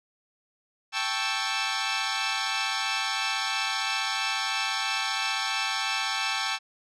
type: chord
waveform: 10% pulse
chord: A dominant seventh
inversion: third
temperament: equal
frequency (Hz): 784 / 880 / 1108.7 / 1318.5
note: G5 / A5 / C#6 / E6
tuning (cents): 0 / 0 / 0 / 0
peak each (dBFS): -23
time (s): 0.92-6.59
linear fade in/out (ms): 50
effects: low-pass 6000 Hz 12 dB/octave